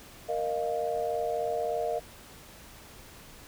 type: chord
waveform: sine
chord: Bb suspended fourth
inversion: none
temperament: equal with one note detuned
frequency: 466.2 / 615.1 / 698.5 Hz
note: Bb4 / Eb5 / F5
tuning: 0 / -20 / 0 cents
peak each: -32 dBFS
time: 0.28-2 s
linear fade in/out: 20 ms
effects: pink hiss -50 dBFS RMS until 3.47 s